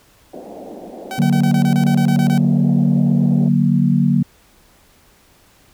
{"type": "band-pass noise", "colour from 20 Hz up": "white", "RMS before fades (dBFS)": -34, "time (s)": [0.33, 3.49], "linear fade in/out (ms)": 5, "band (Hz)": [180, 720], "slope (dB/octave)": 48}
{"type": "tone bursts", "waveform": "sawtooth", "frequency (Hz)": 763, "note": "G5", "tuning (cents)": -47, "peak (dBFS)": -21, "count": 12, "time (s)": [1.11, 2.378], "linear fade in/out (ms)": 0, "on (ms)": 80, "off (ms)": 28}
{"type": "chord", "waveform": "sine", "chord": "D augmented", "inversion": "none", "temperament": "equal with one note detuned", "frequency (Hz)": [146.83, 185, 234.6], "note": ["D3", "F#3", "A#3"], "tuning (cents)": [0, 0, 11], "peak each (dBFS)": -16, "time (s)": [1.18, 4.23], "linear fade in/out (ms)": 10}
{"effects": ["pink hiss -52 dBFS RMS until 5.73 s"]}